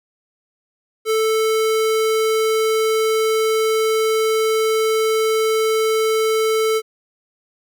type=tone; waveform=square; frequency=440 Hz; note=A4; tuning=in tune; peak=-16 dBFS; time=1.05-6.82 s; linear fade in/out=50 ms; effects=none